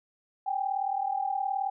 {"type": "tone pair together", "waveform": "sine", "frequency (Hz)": [775, 813.9], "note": ["G5", "G#5"], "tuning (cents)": [-20, -35], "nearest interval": "minor second", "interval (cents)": 85, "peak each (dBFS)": [-29, -31], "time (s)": [0.46, 1.7], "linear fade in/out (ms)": 10, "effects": []}